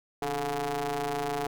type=ring-modulated tone; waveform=sawtooth; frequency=140.1 Hz; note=C#3; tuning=19 cents sharp; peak=-22 dBFS; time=0.22-1.47 s; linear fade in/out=2 ms; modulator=574 Hz; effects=none